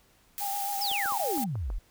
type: noise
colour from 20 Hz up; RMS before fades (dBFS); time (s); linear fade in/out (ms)
blue; -35; 0.38-1.44; 0
type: tone with vibrato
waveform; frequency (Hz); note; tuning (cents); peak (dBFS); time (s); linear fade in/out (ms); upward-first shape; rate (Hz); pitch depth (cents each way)
sine; 802; G5; +39; -31; 0.4-1.46; 20; sine; 7.4; 29
type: exponential sweep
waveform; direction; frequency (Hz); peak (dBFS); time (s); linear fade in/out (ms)
sine; down; 5588 to 34.65; -29; 0.81-1.79; 10
type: clicks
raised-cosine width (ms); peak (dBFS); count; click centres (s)
1; -29; 6; 0.915 / 1.058 / 1.122 / 1.378 / 1.555 / 1.702
effects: pink hiss -63 dBFS RMS until 1.9 s